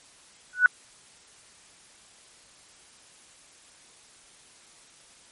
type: tone with exponential growth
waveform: sine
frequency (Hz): 1480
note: F#6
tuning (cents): 0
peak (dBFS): -9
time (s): 0.53-0.66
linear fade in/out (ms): 1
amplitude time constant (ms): 28
effects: white hiss -54 dBFS RMS until 5.31 s + MP3 48 kbps